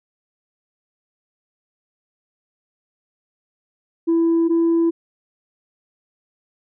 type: tone pair in turn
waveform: sine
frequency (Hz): 332.3 / 333.5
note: E4 / E4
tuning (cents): +14 / +20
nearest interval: unison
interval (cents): 6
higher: second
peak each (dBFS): -12 / -12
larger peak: neither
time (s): 4.07-4.49 / 4.49-4.91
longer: neither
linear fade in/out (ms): 20
effects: tanh soft clip ceiling -12 dBFS